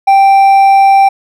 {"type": "tone with hard clipping", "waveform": "triangle", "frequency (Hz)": 784, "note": "G5", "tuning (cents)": 0, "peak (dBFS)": -4, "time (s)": [0.07, 1.09], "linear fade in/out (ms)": 10, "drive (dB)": 7, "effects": []}